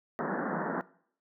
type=band-pass noise; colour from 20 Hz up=pink; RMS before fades=-33 dBFS; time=0.19-0.81 s; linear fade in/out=0 ms; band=160 to 1800 Hz; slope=96 dB/octave; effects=noise-tail reverb RT60 0.6 s tail -21 dB re dry